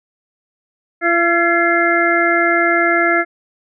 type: harmonic tone with a mistuned harmonic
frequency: 340 Hz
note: F4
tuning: 46 cents flat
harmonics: 1 / 2 / 4 / 5 / 6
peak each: -18 / -18 / -18 / -18 / -18 dBFS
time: 1.01-3.25 s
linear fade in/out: 50 ms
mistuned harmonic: 6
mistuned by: +46 cents
effects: none